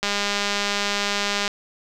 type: click train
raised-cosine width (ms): 0.2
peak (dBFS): -6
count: 295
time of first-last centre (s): 0.03-1.478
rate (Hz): 203
effects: none